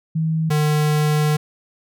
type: tone pair in turn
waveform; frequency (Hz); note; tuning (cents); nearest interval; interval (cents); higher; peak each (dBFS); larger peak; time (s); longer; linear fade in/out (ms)
sine / square; 160 / 151.02; D#3 / D3; +49 / +49; minor second; 100; first; -17 / -16; second; 0.15-0.5 / 0.5-1.37; second; 10
effects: none